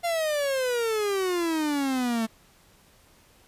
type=exponential sweep; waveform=45% pulse; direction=down; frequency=698.5 to 220 Hz; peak=-24 dBFS; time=0.03-2.27 s; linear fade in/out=20 ms; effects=pink hiss -58 dBFS RMS until 3.47 s + resampled to 32000 Hz